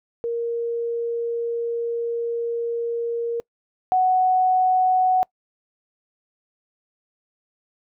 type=tone pair in turn; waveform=sine; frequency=467.6 / 742.3 Hz; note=A#4 / F#5; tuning=+5 / +5 cents; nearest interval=minor sixth; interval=800 cents; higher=second; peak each=-22 / -15 dBFS; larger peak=second; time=0.24-3.4 / 3.92-5.23 s; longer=first; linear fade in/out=0 ms; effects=noise-tail reverb RT60 0.1 s tail -25 dB re dry